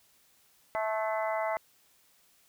harmonic tone with a mistuned harmonic, 218.1 Hz, A3, 15 cents flat, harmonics 3 / 4 / 5 / 6 / 7 / 8 / 9, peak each -31 / -34 / -38 / -41 / -46 / -50 / -39 dBFS, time 0.75-1.57 s, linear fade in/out 0 ms, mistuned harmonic 9, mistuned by +54 cents, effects white hiss -65 dBFS RMS until 2.48 s

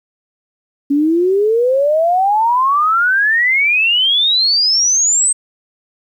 sine exponential sweep, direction up, 277.2 to 8372 Hz, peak -10 dBFS, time 0.9-5.33 s, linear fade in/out 10 ms, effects 8-bit

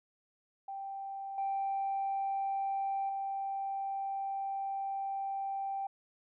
sine tone with level steps, 784 Hz, G5, in tune, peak -38 / -30 / -33 dBFS, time 0.68-5.87 s, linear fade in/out 5 ms, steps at 1.38 / 3.09 s, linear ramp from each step 2 ms, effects tanh soft clip ceiling -27 dBFS

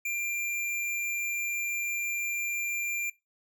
square tone, 2379 Hz, D7, 22 cents sharp, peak -30 dBFS, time 0.05-3.1 s, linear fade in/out 5 ms, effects noise-tail reverb RT60 0.2 s tail -20 dB re dry

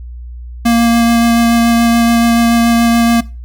square tone with vibrato, 233.1 Hz, A#3, in tune, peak -8 dBFS, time 0.65-3.21 s, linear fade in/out 10 ms, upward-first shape sine, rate 7 Hz, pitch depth 9 cents each way, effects noise-tail reverb RT60 0.3 s tail -20 dB re dry + added 60 Hz sine -25 dBFS peak until 3.44 s

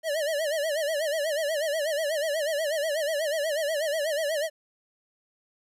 square tone with vibrato, 609 Hz, D#5, 37 cents flat, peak -26 dBFS, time 0.03-4.5 s, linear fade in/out 50 ms, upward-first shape sine, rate 8.2 Hz, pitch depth 130 cents each way, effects resampled to 32000 Hz + 11-bit

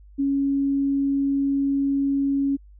sine tone, 277.2 Hz, C#4, in tune, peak -19 dBFS, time 0.18-2.57 s, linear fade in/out 20 ms, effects added 50 Hz sine -45 dBFS peak until 2.79 s

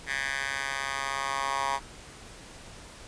10% pulse tone with high-pass filter sweep, 137 Hz, C#3, 20 cents flat, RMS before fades -31 dBFS, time 0.06-1.8 s, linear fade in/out 50 ms, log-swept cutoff 1700 to 1000 Hz, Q 4.4, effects pink hiss -47 dBFS RMS until 3.07 s + resampled to 22050 Hz

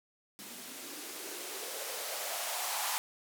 violet noise with band-pass filter sweep, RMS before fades -39 dBFS, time 0.39-2.98 s, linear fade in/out 0 ms, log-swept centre 210 to 920 Hz, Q 3.6, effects none

